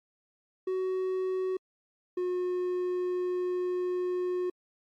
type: tone pair in turn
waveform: triangle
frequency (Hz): 373.8 / 361.3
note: F#4 / F#4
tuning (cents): +18 / -41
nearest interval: minor second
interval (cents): 59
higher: first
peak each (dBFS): -26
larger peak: neither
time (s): 0.67-1.57 / 2.17-4.5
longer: second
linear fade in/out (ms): 5
effects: AAC 64 kbps